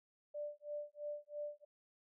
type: tone with tremolo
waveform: sine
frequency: 590 Hz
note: D5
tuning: 8 cents sharp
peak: -39 dBFS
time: 0.34-1.65 s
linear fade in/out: 10 ms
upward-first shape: sine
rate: 3 Hz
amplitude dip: 100%
effects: none